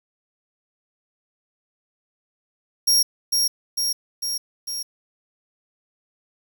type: tone with echo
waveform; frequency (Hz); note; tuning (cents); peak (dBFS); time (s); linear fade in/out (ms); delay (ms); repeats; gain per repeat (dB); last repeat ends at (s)
sawtooth; 5588; F8; 0; -12; 2.87-3.03; 10; 450; 4; -3; 4.83
effects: 8-bit